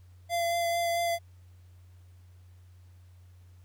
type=tone with vibrato; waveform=square; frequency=684 Hz; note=F5; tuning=36 cents flat; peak=-27 dBFS; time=0.29-1.19 s; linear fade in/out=50 ms; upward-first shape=triangle; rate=4.5 Hz; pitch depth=15 cents each way; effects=added 90 Hz sine -51 dBFS peak until 3.64 s + pink hiss -69 dBFS RMS until 3.64 s